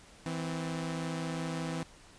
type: tone pair together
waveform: sawtooth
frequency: 163.36 / 257.8 Hz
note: E3 / C4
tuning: -15 / -26 cents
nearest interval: minor sixth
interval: 789 cents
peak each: -31 / -35 dBFS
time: 0.26-1.83 s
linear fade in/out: 0 ms
effects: pink hiss -56 dBFS RMS until 2.18 s + resampled to 22050 Hz